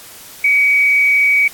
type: tone with frequency modulation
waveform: sine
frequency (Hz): 2266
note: C#7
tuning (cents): +37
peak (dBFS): -9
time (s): 0.44-1.48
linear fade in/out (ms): 5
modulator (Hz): 167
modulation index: 0.24
effects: white hiss -37 dBFS RMS until 1.53 s + AAC 64 kbps